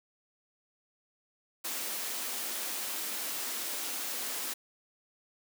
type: high-pass noise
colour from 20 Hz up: white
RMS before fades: -36 dBFS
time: 1.64-4.54 s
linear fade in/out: 10 ms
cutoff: 210 Hz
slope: 48 dB/octave
effects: none